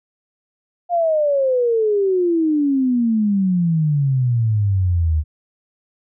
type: exponential sweep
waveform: sine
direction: down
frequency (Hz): 710 to 75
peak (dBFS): -14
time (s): 0.89-5.24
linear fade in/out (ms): 50
effects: none